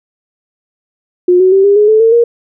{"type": "tone with pitch steps", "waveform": "sine", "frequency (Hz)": [358.6, 372.8, 387.5, 402.7, 418.6, 435.2, 452.3, 470.2], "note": ["F4", "F#4", "G4", "G4", "G#4", "A4", "A4", "A#4"], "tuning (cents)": [46, 13, -20, 47, 14, -19, 48, 15], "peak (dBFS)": -4, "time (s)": [1.28, 2.24], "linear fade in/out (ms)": 5, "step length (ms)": 120, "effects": []}